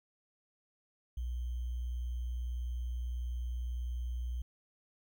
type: tone with sample-and-hold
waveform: sine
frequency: 60.8 Hz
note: B1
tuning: 26 cents flat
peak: -34 dBFS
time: 1.17-4.42 s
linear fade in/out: 5 ms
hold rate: 3150 Hz
effects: none